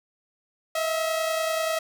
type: tone pair together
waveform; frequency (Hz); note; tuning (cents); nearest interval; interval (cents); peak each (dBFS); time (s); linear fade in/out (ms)
sawtooth; 640.7 / 671; E5 / E5; -49 / +31; minor second; 80; -21 / -28; 0.75-1.79; 5
effects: none